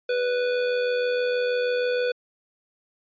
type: tone with amplitude modulation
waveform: square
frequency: 493.9 Hz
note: B4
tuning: in tune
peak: -21 dBFS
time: 0.09-2.12 s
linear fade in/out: 5 ms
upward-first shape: sine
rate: 86.3 Hz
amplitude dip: 35%
effects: resampled to 11025 Hz